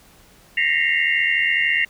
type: tone cluster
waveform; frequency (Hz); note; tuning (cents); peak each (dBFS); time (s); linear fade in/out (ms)
sine; 1839 / 1913 / 2064 / 2154 / 2776; A#6 / A#6 / C7 / C7 / F7; -24 / +44 / -24 / +50 / -11; -23; 0.57-1.85; 5
effects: pink hiss -51 dBFS RMS until 1.89 s